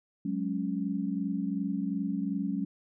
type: chord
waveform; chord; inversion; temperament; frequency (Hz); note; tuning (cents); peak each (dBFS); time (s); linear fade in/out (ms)
sine; F# suspended second; none; equal; 185 / 207.7 / 277.2; F#3 / G#3 / C#4; 0 / 0 / 0; -33; 0.25-2.65; 5
effects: none